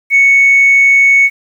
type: tone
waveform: sine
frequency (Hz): 2217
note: C#7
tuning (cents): 0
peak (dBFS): -3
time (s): 0.1-1.3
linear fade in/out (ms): 50
effects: tanh soft clip ceiling -1 dBFS + 7-bit